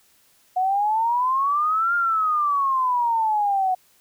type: exponential two-way sweep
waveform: sine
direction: up then down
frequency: 728 to 1413 to 734 Hz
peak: -18 dBFS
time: 0.56-3.75 s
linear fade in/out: 10 ms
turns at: 1.95 s
effects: white hiss -59 dBFS RMS until 4 s